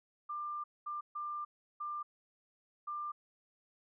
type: tone bursts at uneven times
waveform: sine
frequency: 1192 Hz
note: D6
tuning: 25 cents sharp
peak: -37 dBFS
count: 5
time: 0.29-0.64 / 0.86-1.01 / 1.15-1.45 / 1.8-2.03 / 2.87-3.12 s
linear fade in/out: 10 ms
effects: none